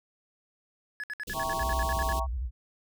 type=tone bursts; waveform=triangle; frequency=1700 Hz; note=G#6; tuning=40 cents sharp; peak=-31 dBFS; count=12; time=1-2.125 s; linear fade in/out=0 ms; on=36 ms; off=63 ms
type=band-stop noise; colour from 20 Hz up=pink; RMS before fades=-38 dBFS; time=1.27-2.2 s; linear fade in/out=10 ms; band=490 to 2800 Hz; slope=48 dB/octave
type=chord; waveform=sine; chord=E diminished seventh; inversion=none; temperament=equal; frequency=659.3 / 784 / 932.3 / 1108.7 Hz; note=E5 / G5 / Bb5 / Db6; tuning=0 / 0 / 0 / 0 cents; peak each=-35 / -36 / -35 / -33 dBFS; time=1.33-2.27 s; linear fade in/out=50 ms
type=tone with vibrato; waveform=sine; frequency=61.74 Hz; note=B1; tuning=in tune; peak=-29 dBFS; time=1.58-2.51 s; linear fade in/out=50 ms; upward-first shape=square; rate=12 Hz; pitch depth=160 cents each way
effects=none